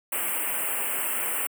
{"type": "band-stop noise", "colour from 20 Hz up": "white", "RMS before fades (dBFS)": -28, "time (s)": [0.12, 1.47], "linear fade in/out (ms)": 5, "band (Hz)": [3000, 7900], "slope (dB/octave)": 96, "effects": ["high-pass 300 Hz 12 dB/octave"]}